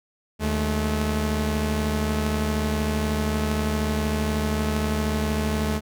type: tone pair together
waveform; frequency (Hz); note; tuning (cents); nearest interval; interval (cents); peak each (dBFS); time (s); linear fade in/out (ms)
sawtooth; 76 / 215.2; D#2 / A3; -40 / -38; octave + tritone; 1802; -21; 0.39-5.81; 50
effects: none